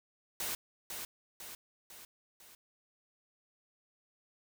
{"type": "noise with echo", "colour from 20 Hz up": "white", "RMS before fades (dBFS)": -37, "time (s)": [0.4, 0.55], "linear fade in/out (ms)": 2, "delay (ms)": 500, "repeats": 4, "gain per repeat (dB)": -5, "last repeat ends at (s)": 2.55, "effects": []}